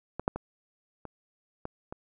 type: clicks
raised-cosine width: 1 ms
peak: -19 / -11 / -20 / -26 / -21 / -24 dBFS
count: 6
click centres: 0.196 / 0.279 / 0.36 / 1.053 / 1.654 / 1.925 s
effects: none